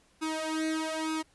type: tone with flanger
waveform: sawtooth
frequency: 316.3 Hz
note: D#4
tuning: 29 cents sharp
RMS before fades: -32 dBFS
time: 0.21-1.23 s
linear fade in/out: 20 ms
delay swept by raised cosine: 0.79 to 2.69 ms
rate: 1.1 Hz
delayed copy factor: +0.85
effects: pink hiss -65 dBFS RMS until 1.34 s + resampled to 24000 Hz